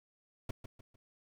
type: noise with echo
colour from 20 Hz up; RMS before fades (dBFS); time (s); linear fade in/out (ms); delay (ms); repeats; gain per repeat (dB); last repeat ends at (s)
brown; -36; 0.49-0.51; 5; 150; 3; -9; 0.96
effects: none

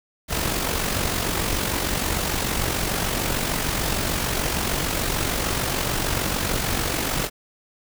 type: noise with amplitude modulation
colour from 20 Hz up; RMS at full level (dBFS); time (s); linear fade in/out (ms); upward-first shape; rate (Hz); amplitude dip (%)
pink; -22; 0.28-7.3; 50; sine; 46.7; 50
effects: none

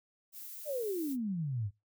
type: noise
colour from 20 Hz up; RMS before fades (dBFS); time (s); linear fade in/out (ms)
violet; -46; 0.32-1.17; 50
type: exponential sweep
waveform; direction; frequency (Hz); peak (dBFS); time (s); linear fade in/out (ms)
sine; down; 622.3 to 94.9; -32; 0.65-1.71; 50
effects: noise-tail reverb RT60 0.2 s tail -20 dB re dry

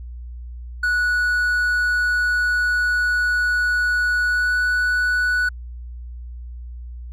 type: tone with pitch glide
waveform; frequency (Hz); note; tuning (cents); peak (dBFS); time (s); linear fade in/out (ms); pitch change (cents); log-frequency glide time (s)
triangle; 1470 to 1479.4; F#6 to F#6; -12 to -1; -15; 0.83-5.49; 5; +11; 4.27-4.55
effects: added 60 Hz sine -31 dBFS peak until 7.12 s

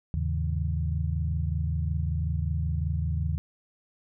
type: tone cluster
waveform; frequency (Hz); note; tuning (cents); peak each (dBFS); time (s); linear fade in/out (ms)
sine; 79.4 / 104.7 / 138 / 161.1; D#2 / G#2 / C#3 / E3; +36 / +15 / -7 / -39; -27 / -35 / -33 / -33; 0.14-3.38; 0
effects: none

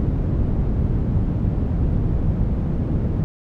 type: low-pass noise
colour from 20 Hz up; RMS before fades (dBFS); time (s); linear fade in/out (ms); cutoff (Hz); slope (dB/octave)
white; -20; 0-3.24; 0; 140; 12
effects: none

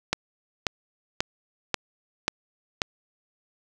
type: click train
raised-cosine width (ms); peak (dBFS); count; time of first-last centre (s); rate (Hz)
0.2; -5; 6; 0.13-2.818; 1.86
effects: none

